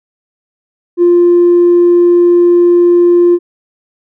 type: tone with tanh clipping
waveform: triangle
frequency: 349.2 Hz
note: F4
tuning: in tune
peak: -4 dBFS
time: 0.97-3.39 s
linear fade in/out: 50 ms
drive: 5 dB
effects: none